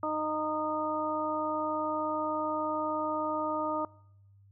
harmonic tone, 307.8 Hz, D#4, 19 cents flat, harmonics 1 / 2 / 3 / 4, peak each -36 / -34 / -35 / -34 dBFS, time 0.03-3.85 s, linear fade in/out 2 ms, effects noise-tail reverb RT60 0.8 s tail -24 dB re dry + added 99 Hz sine -56 dBFS peak until 4.51 s

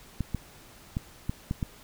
clicks, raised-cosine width 5 ms, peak -16 dBFS, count 6, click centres 0.207 / 0.347 / 0.969 / 1.295 / 1.511 / 1.628 s, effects pink hiss -52 dBFS RMS until 1.83 s

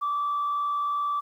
sine tone with frequency modulation, 1162 Hz, D6, 19 cents flat, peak -23 dBFS, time 0.01-1.21 s, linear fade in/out 20 ms, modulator 62.7 Hz, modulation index 0.3, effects tanh soft clip ceiling -21 dBFS + 10-bit

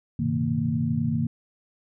sine tone cluster, 99.8 / 117.6 / 130.1 / 157.9 / 230.4 Hz, G2 / A#2 / C3 / D#3 / A#3, +32 / +16 / -9 / +26 / -20 cents, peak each -32 / -34 / -29 / -27 / -26 dBFS, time 0.19-1.27 s, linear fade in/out 5 ms, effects none

